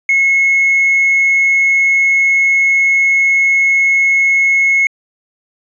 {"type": "tone with hard clipping", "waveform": "triangle", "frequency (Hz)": 2178, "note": "C#7", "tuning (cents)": -31, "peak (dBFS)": -8, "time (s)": [0.09, 4.87], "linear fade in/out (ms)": 2, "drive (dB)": 2, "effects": ["resampled to 22050 Hz"]}